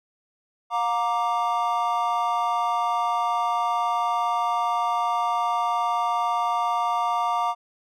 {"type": "chord", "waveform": "triangle", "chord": "Bb major", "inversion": "second", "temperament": "equal with one note detuned", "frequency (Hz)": [712.7, 932.3, 1174.7], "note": ["F5", "Bb5", "D6"], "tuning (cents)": [35, 0, 0], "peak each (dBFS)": -24, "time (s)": [0.7, 7.55], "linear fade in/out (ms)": 50, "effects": []}